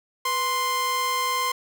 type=tone pair together; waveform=sawtooth; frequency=492.2 / 1046.5 Hz; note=B4 / C6; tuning=-6 / 0 cents; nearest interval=octave + minor second; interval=1306 cents; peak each=-31 / -19 dBFS; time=0.25-1.52 s; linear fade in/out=5 ms; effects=none